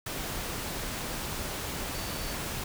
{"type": "tone in noise", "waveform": "sine", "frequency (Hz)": 4523, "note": "C#8", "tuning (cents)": 34, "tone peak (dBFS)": -46, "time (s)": [1.94, 2.35], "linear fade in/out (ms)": 5, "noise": "pink", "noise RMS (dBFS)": -35, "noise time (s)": [0.06, 2.64], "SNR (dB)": -14, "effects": []}